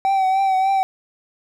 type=tone with vibrato; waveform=triangle; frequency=768 Hz; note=G5; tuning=36 cents flat; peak=-13 dBFS; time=0.05-0.83 s; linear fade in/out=0 ms; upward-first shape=triangle; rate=3.4 Hz; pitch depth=42 cents each way; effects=none